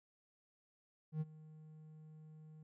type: tone with ADSR envelope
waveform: triangle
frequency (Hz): 155.56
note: D#3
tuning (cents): 0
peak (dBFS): -32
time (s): 1.12-2.63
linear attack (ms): 90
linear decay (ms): 32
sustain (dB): -20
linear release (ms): 4
effects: none